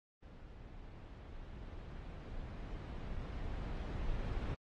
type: noise with level ramp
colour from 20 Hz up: brown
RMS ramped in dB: -53 to -38 dBFS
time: 0.22-4.55 s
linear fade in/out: 10 ms
effects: low-pass 4000 Hz 12 dB/octave + AAC 32 kbps